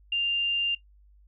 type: tone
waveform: sine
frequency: 2794 Hz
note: F7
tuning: in tune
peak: -23 dBFS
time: 0.12-0.75 s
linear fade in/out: 5 ms
effects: noise-tail reverb RT60 0.1 s tail -17 dB re dry + added 50 Hz sine -54 dBFS peak until 1.27 s